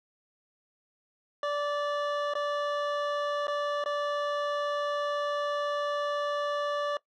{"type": "tone with dropouts", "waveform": "25% pulse", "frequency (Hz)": 582, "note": "D5", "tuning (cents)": -16, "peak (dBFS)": -24, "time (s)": [1.43, 6.97], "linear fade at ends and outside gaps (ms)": 2, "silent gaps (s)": [[2.337, 2.352], [3.47, 3.48], [3.84, 3.859]], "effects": ["noise-tail reverb RT60 0.1 s tail -20 dB re dry", "low-pass 3000 Hz 12 dB/octave"]}